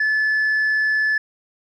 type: tone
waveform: sine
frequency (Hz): 1732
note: A6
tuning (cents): -28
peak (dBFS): -14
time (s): 0-1.18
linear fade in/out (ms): 5
effects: tanh soft clip ceiling -15 dBFS